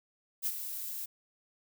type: noise with ADSR envelope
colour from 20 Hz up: violet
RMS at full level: -30 dBFS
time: 0.42-1.06 s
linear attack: 43 ms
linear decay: 48 ms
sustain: -9 dB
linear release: 11 ms
effects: none